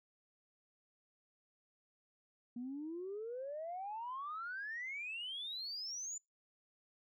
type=exponential sweep; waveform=sine; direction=up; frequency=235.4 to 7120 Hz; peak=-40 dBFS; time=2.56-6.18 s; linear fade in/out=5 ms; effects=noise-tail reverb RT60 0.2 s tail -26 dB re dry + tanh soft clip ceiling -36 dBFS